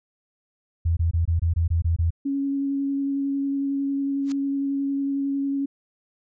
sine tone bursts, 83.6 Hz, E2, 25 cents sharp, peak -18 dBFS, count 9, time 0.85-2.106 s, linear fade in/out 10 ms, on 120 ms, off 22 ms
sine tone with vibrato, 277.2 Hz, C#4, in tune, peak -22 dBFS, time 2.25-5.66 s, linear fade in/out 10 ms, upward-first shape square, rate 11 Hz, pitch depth 8 cents each way
white noise with exponential growth, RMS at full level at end -34 dBFS, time 4.22-4.32 s, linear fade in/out 1 ms, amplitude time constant 20 ms
effects resampled to 16000 Hz

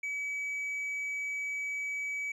triangle tone, 2282 Hz, C#7, 50 cents sharp, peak -31 dBFS, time 0.03-2.32 s, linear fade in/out 5 ms, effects resampled to 24000 Hz

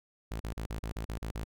sawtooth tone bursts, 55 Hz, A1, in tune, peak -31 dBFS, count 9, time 0.31-1.442 s, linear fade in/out 5 ms, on 92 ms, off 38 ms, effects none

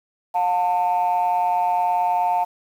triangle ring-modulated tone, 90.4 Hz, F#2, 40 cents flat, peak -11 dBFS, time 0.34-2.45 s, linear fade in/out 20 ms, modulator 805 Hz, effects tanh soft clip ceiling -12 dBFS + 8-bit

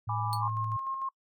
sine tone, 110 Hz, A2, in tune, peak -32 dBFS, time 0.07-0.77 s, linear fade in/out 10 ms
sine chord, G# diminished, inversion none, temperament equal, 830.6 / 987.8 / 1174.7 Hz, G#5 / B5 / D6, 0 / 0 / 0 cents, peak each -35 / -35 / -35 dBFS, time 0.09-0.48 s, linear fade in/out 2 ms
sawtooth tone with exponential decay, 4373 Hz, C#8, 24 cents flat, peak -28 dBFS, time 0.33-0.41 s, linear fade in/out 0 ms, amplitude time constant 17 ms
sine tone with tremolo, 1071 Hz, C6, 40 cents sharp, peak -30 dBFS, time 0.42-1.09 s, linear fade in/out 5 ms, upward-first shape square, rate 6.7 Hz, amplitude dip 35%
effects noise-tail reverb RT60 0.1 s tail -25 dB re dry

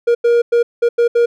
triangle tone bursts at uneven times, 472.8 Hz, A#4, 24 cents sharp, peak -7 dBFS, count 6, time 0.07-0.15 / 0.24-0.42 / 0.52-0.63 / 0.82-0.89 / 0.98-1.08 / 1.15-1.26 s, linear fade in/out 10 ms, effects none

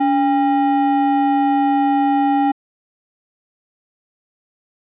triangle ring-modulated tone, 544 Hz, C#5, 33 cents flat, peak -8 dBFS, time 0-2.52 s, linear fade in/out 10 ms, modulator 259 Hz, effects resampled to 8000 Hz

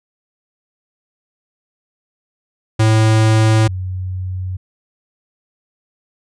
square / sine tone pair in turn, 110 / 92.5 Hz, A2 / F#2, 0 / 0 cents, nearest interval minor third, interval 300 cents, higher first, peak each -10 / -20 dBFS, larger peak first, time 2.79-3.68 / 3.68-4.57 s, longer neither, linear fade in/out 10 ms, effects resampled to 22050 Hz

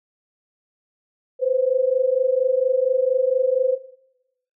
sine tone pair together, 502 / 526.3 Hz, B4 / C5, +28 / +10 cents, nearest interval minor second, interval 82 cents, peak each -20 dBFS, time 1.39-3.78 s, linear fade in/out 50 ms, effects noise-tail reverb RT60 0.9 s tail -18 dB re dry

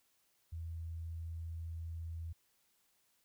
sine tone, 82.5 Hz, E2, 2 cents sharp, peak -40 dBFS, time 0.52-2.33 s, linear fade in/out 10 ms, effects white hiss -75 dBFS RMS until 3.24 s

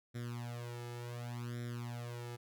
sawtooth tone with flanger, 120 Hz, B2, 49 cents flat, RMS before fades -43 dBFS, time 0.14-2.37 s, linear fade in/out 20 ms, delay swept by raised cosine 0.54 to 2.34 ms, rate 0.68 Hz, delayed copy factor +1, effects none

